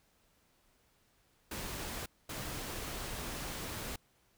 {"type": "noise bursts at uneven times", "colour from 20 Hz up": "pink", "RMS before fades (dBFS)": -41, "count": 2, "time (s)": [[1.51, 2.06], [2.29, 3.96]], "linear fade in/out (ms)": 5, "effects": ["pink hiss -71 dBFS RMS until 4.37 s"]}